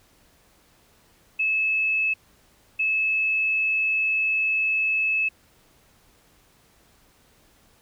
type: tone bursts at uneven times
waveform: sine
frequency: 2600 Hz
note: E7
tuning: 24 cents flat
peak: -20 dBFS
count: 2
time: 1.39-2.14 / 2.79-5.29 s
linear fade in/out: 10 ms
effects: pink hiss -59 dBFS RMS until 7.81 s